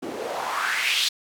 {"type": "noise with band-pass filter sweep", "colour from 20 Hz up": "white", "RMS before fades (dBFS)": -26, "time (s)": [0.02, 1.09], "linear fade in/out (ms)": 10, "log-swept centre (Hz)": [300, 4000], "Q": 3, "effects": []}